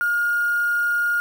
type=tone with quantisation; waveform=sine; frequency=1423 Hz; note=F6; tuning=32 cents sharp; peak=-18 dBFS; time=0.01-1.2 s; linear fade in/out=0 ms; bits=6; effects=none